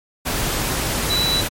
sine tone in noise, 3951 Hz, B7, in tune, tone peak -18 dBFS, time 1.09-1.42 s, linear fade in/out 20 ms, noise pink, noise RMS -22 dBFS, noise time 0.25-1.49 s, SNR +1 dB, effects MP3 64 kbps

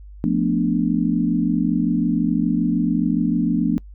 sine chord, B half-diminished seventh, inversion second, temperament equal, 174.61 / 220 / 246.9 / 293.7 Hz, F3 / A3 / B3 / D4, 0 / 0 / 0 / 0 cents, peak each -22 dBFS, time 0.24-3.78 s, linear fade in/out 0 ms, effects noise-tail reverb RT60 0.1 s tail -25 dB re dry + added 50 Hz sine -37 dBFS peak until 3.94 s

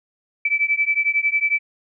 sine beating tone pair, 2308 / 2319 Hz, D7 / D7, -31 / -22 cents, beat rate 11 Hz, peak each -20 dBFS, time 0.45-1.59 s, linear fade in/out 5 ms, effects none

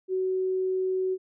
sine tone, 374.4 Hz, F#4, 20 cents sharp, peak -24 dBFS, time 0.08-1.18 s, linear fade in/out 50 ms, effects none

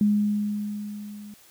sine tone with level ramp, 207.7 Hz, G#3, in tune, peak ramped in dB -16 to -39 dBFS, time 0.01-1.34 s, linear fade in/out 2 ms, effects white hiss -54 dBFS RMS until 1.5 s

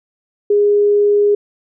sine tone, 411.3 Hz, G#4, 17 cents flat, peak -9 dBFS, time 0.5-1.35 s, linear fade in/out 5 ms, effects none

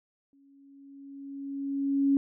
sine tone with exponential growth, 277.2 Hz, C#4, in tune, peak -19 dBFS, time 0.33-2.17 s, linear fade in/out 1 ms, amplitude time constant 400 ms, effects none

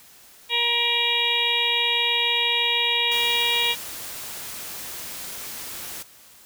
harmonic tone, 473.9 Hz, A#4, 28 cents sharp, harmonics 1 / 2 / 4 / 5 / 6 / 7 / 8, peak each -34 / -30 / -32 / -25 / -26 / -26 / -25 dBFS, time 0.49-3.76 s, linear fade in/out 50 ms
white noise, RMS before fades -35 dBFS, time 3.11-6.03 s, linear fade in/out 10 ms
effects white hiss -50 dBFS RMS until 6.45 s

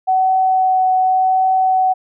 sine tone with vibrato, 751 Hz, F#5, 26 cents sharp, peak -11 dBFS, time 0.07-1.94 s, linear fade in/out 20 ms, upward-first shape triangle, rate 0.87 Hz, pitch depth 11 cents each way, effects none

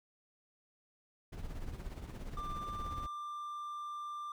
brown noise with tremolo, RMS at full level -40 dBFS, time 1.32-3.07 s, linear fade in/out 10 ms, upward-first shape triangle, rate 17 Hz, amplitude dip 65%
triangle tone, 1187 Hz, D6, 18 cents sharp, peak -38 dBFS, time 2.37-4.32 s, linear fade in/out 2 ms
effects none

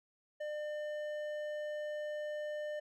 sine tone with hard clipping, 600 Hz, D5, 37 cents sharp, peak -39 dBFS, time 0.4-2.8 s, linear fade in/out 10 ms, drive 8 dB, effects none

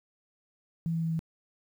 sine tone with pitch steps, 165.5 / 164.45 / 163.41 / 162.38 Hz, E3 / E3 / E3 / E3, +7 / -4 / -15 / -26 cents, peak -27 dBFS, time 0.86-1.192 s, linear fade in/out 0 ms, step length 83 ms, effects 10-bit

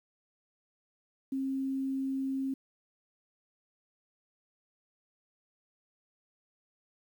sine tone with quantisation, 268.1 Hz, C4, 42 cents sharp, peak -30 dBFS, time 1.32-2.54 s, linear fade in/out 5 ms, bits 10, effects none

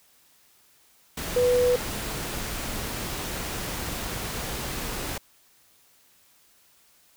sine tone in noise, 493.9 Hz, B4, in tune, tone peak -18 dBFS, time 1.36-1.76 s, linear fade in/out 5 ms, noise pink, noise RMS -32 dBFS, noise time 1.17-5.18 s, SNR +11 dB, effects white hiss -60 dBFS RMS until 7.16 s

